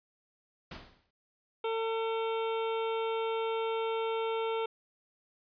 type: noise with exponential decay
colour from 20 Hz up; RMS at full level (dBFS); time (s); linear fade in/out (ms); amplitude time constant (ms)
pink; -40; 0.71-1.11; 5; 86
type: harmonic tone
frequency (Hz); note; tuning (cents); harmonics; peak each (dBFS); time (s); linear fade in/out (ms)
450; A4; +39; 1 / 2 / 3 / 5 / 6 / 7 / 8; -31 / -37 / -41 / -45 / -47 / -48 / -49; 1.64-4.66; 5
effects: resampled to 11025 Hz